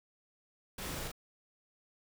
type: noise with echo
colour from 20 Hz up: pink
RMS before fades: -42 dBFS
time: 0.78-1.08 s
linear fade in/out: 5 ms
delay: 37 ms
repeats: 1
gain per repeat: -2 dB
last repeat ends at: 1.117 s
effects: none